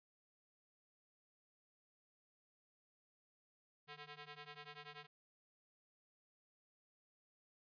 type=ring-modulated tone; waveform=5% pulse; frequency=294.3 Hz; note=D4; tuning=4 cents sharp; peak=-38 dBFS; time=3.87-5.07 s; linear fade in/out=20 ms; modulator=142 Hz; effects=resampled to 11025 Hz